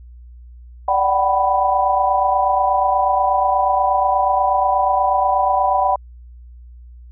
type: chord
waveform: sine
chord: G major seventh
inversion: second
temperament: equal with one note detuned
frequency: 587.3 / 740 / 768.3 / 987.8 Hz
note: D5 / F#5 / G5 / B5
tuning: 0 / 0 / -35 / 0 cents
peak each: -22 / -22 / -17 / -18 dBFS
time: 0.88-5.96 s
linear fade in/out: 5 ms
effects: added 60 Hz sine -37 dBFS peak until 7.11 s